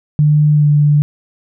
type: tone with pitch glide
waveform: sine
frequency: 149.8 to 147.4 Hz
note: D3 to D3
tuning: +35 to +7 cents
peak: -7 dBFS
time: 0.19-1.02 s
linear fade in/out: 0 ms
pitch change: -28 cents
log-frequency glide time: 0.55-0.67 s
effects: none